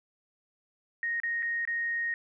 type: tone with dropouts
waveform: sine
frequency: 1864.7 Hz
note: A#6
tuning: in tune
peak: -28 dBFS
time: 1.03-2.14 s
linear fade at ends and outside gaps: 1 ms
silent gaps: 1.201-1.234 / 1.424-1.428 / 1.652-1.675 s
effects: none